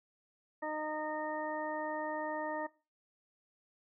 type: harmonic tone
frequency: 307.1 Hz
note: D#4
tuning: 23 cents flat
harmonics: 1 / 2 / 3 / 4 / 6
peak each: -43 / -39 / -40 / -47 / -44 dBFS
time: 0.62-2.67 s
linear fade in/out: 10 ms
effects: noise-tail reverb RT60 0.3 s tail -19 dB re dry